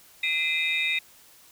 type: tone cluster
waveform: sine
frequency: 2052 / 2406 / 2568 / 3729 Hz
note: C7 / D7 / E7 / A#7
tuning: -34 / +41 / -46 / 0 cents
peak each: -28 dBFS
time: 0.23-0.99 s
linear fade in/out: 5 ms
effects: tanh soft clip ceiling -16 dBFS + white hiss -54 dBFS RMS until 1.51 s